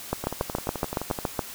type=two click trains; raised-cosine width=1 ms; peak=-10 / -16 dBFS; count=10 / 12; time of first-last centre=0.13-1.392 / 0.24-1.188 s; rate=7.13 / 11.6 Hz; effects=white hiss -40 dBFS RMS until 1.54 s